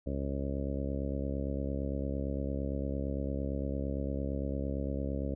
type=harmonic tone; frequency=68.8 Hz; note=C#2; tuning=12 cents flat; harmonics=1 / 2 / 3 / 4 / 5 / 6 / 7 / 8 / 9; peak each=-35 / -40 / -40 / -39 / -46 / -47 / -44 / -42 / -48 dBFS; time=0.06-5.35 s; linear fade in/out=10 ms; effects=none